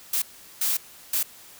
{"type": "noise bursts at uneven times", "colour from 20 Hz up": "blue", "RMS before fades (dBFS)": -24, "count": 3, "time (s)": [[0.13, 0.22], [0.61, 0.77], [1.13, 1.23]], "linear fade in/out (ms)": 5, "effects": ["white hiss -48 dBFS RMS until 1.59 s"]}